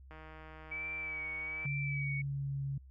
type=click train; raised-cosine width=0.5 ms; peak=-37 dBFS; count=244; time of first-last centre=0.11-1.658 s; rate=157 Hz
type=tone with vibrato; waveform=sine; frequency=2287 Hz; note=D7; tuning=47 cents flat; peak=-37 dBFS; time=0.71-2.22 s; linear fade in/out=10 ms; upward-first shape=sine; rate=1.2 Hz; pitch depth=43 cents each way
type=tone with pitch glide; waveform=sine; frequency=142 to 137.8 Hz; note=C#3 to C#3; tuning=+42 to -10 cents; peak=-34 dBFS; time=1.65-2.78 s; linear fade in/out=5 ms; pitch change=-52 cents; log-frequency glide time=1.75-2.66 s
effects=added 66 Hz sine -52 dBFS peak until 2.9 s